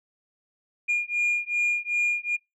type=beating tone pair; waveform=sine; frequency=2420 / 2422.6 Hz; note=D#7 / D#7; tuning=-49 / -47 cents; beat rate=2.6 Hz; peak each=-24 dBFS; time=0.88-2.37 s; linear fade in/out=20 ms; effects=noise-tail reverb RT60 0.2 s tail -26 dB re dry + tanh soft clip ceiling -19 dBFS